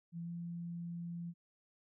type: tone with pitch glide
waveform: sine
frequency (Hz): 169 to 171.06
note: E3 to F3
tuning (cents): +43 to -36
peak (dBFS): -40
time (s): 0.12-1.34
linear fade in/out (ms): 50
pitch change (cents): +21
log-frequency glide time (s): 0.24-0.29
effects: none